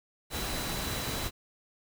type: tone in noise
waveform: sine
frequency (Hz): 3962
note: B7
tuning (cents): +5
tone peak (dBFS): -42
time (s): 0.3-1.31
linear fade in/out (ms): 50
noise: pink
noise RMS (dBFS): -34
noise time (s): 0.3-1.31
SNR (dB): -11
effects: none